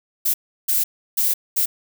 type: noise bursts at uneven times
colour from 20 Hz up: violet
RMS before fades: -19 dBFS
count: 4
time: 0.25-0.34 / 0.68-0.84 / 1.17-1.34 / 1.56-1.66 s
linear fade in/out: 10 ms
effects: none